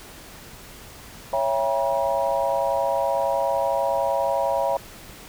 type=chord; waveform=sine; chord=C# diminished seventh; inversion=none; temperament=just; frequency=554.4 / 665.2 / 798.3 / 957.9 Hz; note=C#5 / E5 / G5 / Bb5; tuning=0 / +16 / +31 / +47 cents; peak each=-24 / -25 / -28 / -26 dBFS; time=1.33-4.77 s; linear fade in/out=2 ms; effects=pink hiss -43 dBFS RMS until 5.28 s